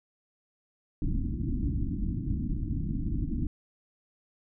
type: low-pass noise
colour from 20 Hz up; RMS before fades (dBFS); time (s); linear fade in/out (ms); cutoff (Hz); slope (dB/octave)
pink; -30; 1.02-3.47; 2; 320; 96
effects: none

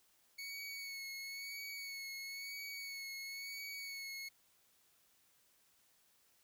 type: tone with vibrato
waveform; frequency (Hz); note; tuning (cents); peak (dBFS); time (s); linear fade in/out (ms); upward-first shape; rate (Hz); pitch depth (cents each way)
25% pulse; 2217; C#7; 0; -40; 0.38-4.29; 10; sine; 0.99; 32
effects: white hiss -72 dBFS RMS until 6.43 s

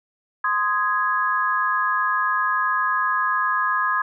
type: chord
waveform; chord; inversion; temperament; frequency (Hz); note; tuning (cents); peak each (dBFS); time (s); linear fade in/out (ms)
sine; Ab major; first; just; 1038.3 / 1245.9 / 1661.2; C6 / Eb6 / Ab6; -14 / +2 / 0; -23; 0.44-4.02; 5
effects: none

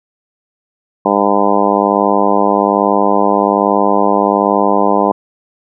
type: harmonic tone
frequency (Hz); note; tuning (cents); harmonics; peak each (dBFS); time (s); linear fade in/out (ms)
101.2; G#2; -44; 2 / 3 / 4 / 5 / 6 / 7 / 8 / 9 / 10; -18 / -18 / -18 / -18 / -18 / -18 / -18 / -18 / -18; 1.05-5.12; 5
effects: none

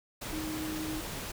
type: tone in noise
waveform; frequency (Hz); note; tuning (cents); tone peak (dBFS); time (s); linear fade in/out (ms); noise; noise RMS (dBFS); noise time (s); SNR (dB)
sine; 312.1; D#4; +5; -35; 0.32-1.01; 10; pink; -39; 0.21-1.32; +1
effects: none

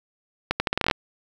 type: accelerating click train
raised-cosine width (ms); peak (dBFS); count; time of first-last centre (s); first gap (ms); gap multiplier
0.3; -5; 11; 0.51-0.912; 90; 0.8
effects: 7-bit

